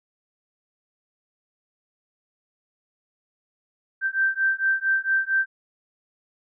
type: beating tone pair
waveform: sine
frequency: 1562 / 1566.4 Hz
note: G6 / G6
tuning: -7 / -2 cents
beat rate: 4.4 Hz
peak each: -23 dBFS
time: 4.01-5.46 s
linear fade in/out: 50 ms
effects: none